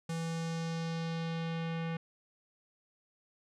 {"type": "tone with low-pass filter sweep", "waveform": "square", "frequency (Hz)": 164.81, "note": "E3", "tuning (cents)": 0, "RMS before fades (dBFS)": -36, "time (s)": [0.09, 1.97], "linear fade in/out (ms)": 5, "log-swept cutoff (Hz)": [8600, 2500], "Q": 1.5, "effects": []}